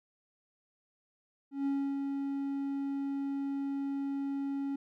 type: tone with ADSR envelope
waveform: triangle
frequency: 277.2 Hz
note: C#4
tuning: in tune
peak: -26 dBFS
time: 1.51-4.76 s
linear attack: 150 ms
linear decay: 300 ms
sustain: -4 dB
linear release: 6 ms
effects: none